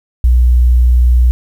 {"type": "tone", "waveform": "sine", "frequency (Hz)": 61.1, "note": "B1", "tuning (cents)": -18, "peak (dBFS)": -5, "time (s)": [0.24, 1.31], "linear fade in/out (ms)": 0, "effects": ["7-bit"]}